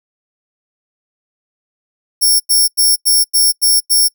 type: tone bursts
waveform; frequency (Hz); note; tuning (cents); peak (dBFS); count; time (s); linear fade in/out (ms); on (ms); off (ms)
5% pulse; 5470; F8; -37; -3; 7; 2.21-4.086; 20; 190; 91
effects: noise-tail reverb RT60 0.1 s tail -22 dB re dry